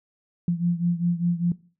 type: beating tone pair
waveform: sine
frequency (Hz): 171.5 / 176.5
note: F3 / F3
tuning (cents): -31 / +19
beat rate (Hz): 5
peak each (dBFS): -23 / -25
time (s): 0.48-1.52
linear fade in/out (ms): 2
effects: noise-tail reverb RT60 0.4 s tail -20 dB re dry